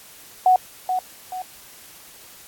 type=tone with echo; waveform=sine; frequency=740 Hz; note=F#5; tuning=in tune; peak=-11 dBFS; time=0.46-0.56 s; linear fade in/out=2 ms; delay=430 ms; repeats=2; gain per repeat=-8 dB; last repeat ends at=1.42 s; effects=white hiss -45 dBFS RMS until 2.47 s + AAC 64 kbps